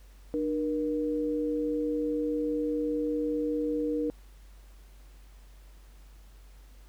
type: tone pair together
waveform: sine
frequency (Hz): 300.4 / 475.4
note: D4 / A#4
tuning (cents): +39 / +34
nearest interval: minor sixth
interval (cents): 795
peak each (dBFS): -29 / -30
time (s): 0.34-4.1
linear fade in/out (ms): 0
effects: added 48 Hz sine -49 dBFS peak until 6.88 s + pink hiss -62 dBFS RMS until 6.88 s